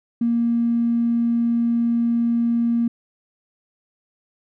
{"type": "tone with tanh clipping", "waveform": "triangle", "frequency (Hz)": 234.3, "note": "A#3", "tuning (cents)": 9, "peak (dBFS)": -16, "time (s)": [0.21, 2.88], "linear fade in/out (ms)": 5, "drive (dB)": 2, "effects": []}